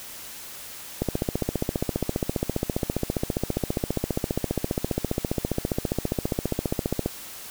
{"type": "click train", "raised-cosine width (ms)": 2, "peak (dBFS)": -10, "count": 91, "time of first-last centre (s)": [1.02, 7.06], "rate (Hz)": 14.9, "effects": ["white hiss -40 dBFS RMS until 7.5 s"]}